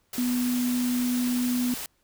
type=tone in noise; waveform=sine; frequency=246.9 Hz; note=B3; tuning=in tune; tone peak=-23 dBFS; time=0.18-1.74 s; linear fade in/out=2 ms; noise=white; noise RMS=-35 dBFS; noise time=0.13-1.86 s; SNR=+9 dB; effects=pink hiss -69 dBFS RMS until 2.03 s